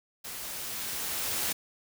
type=noise with level ramp; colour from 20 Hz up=white; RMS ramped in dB=-40 to -30 dBFS; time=0.24-1.53 s; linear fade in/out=10 ms; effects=none